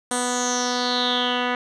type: tone with low-pass filter sweep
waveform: 10% pulse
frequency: 246.9 Hz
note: B3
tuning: in tune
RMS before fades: -23 dBFS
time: 0.11-1.55 s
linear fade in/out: 2 ms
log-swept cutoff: 8900 to 2400 Hz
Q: 6.5
effects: none